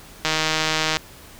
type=click train; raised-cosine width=0.2 ms; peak=-3 dBFS; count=114; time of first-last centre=0.25-0.97 s; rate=157 Hz; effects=pink hiss -44 dBFS RMS until 1.39 s